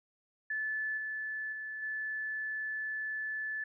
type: tone with level steps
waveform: sine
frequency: 1738 Hz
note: A6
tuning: 22 cents flat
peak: -32 / -35 / -38 / -34 dBFS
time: 0.5-3.64 s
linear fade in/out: 5 ms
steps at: 0.97 / 1.52 / 1.82 s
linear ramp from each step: 10 ms
effects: none